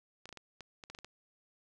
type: clicks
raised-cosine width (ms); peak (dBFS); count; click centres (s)
0.2; -30; 10; 0.256 / 0.291 / 0.327 / 0.373 / 0.607 / 0.838 / 0.9 / 0.949 / 0.988 / 1.046
effects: none